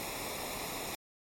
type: noise with comb filter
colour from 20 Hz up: pink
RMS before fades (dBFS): -39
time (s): 0-0.95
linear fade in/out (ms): 0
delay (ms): 0.65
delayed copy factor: -0.7
effects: MP3 64 kbps